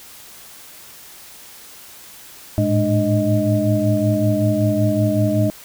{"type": "tone cluster", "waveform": "sine", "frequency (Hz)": [107.2, 112.5, 209.2, 299.6, 624], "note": ["A2", "A2", "G#3", "D4", "D#5"], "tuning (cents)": [-45, 39, 13, 35, 5], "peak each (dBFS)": -21, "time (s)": [2.58, 5.5], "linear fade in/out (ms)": 0, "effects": ["white hiss -41 dBFS RMS until 5.64 s"]}